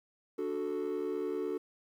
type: chord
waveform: triangle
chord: D major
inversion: none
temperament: equal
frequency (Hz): 293.7 / 370 / 440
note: D4 / F#4 / A4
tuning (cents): 0 / 0 / 0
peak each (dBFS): -36 / -33 / -33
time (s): 0.38-1.58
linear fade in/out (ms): 10
effects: tanh soft clip ceiling -26 dBFS + 11-bit